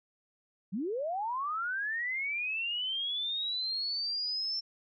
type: linear sweep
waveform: sine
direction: up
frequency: 166.4 to 5390 Hz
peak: -31 dBFS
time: 0.72-4.61 s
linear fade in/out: 20 ms
effects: none